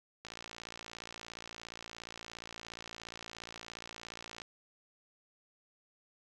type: click train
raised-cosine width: 0.2 ms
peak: -27 dBFS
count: 239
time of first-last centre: 0.25-4.418 s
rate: 57.1 Hz
effects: none